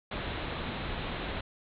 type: low-pass noise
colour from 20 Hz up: pink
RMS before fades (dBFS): -36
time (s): 0.11-1.41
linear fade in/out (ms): 5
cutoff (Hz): 4000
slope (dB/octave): 96
effects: none